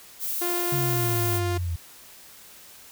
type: noise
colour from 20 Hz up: violet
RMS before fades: -29 dBFS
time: 0.19-1.41 s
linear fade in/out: 50 ms
type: tone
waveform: sawtooth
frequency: 350.4 Hz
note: F4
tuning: 6 cents sharp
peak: -23 dBFS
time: 0.41-1.58 s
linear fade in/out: 10 ms
type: exponential sweep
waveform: sine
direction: down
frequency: 141 to 82.41 Hz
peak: -25 dBFS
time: 0.72-1.76 s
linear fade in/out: 5 ms
effects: white hiss -48 dBFS RMS until 2.91 s